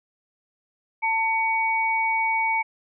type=tone pair together; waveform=sine; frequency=893 / 2250 Hz; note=A5 / C#7; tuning=+25 / +25 cents; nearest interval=octave + major third; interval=1600 cents; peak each=-23 dBFS; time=1.02-2.63 s; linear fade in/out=20 ms; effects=none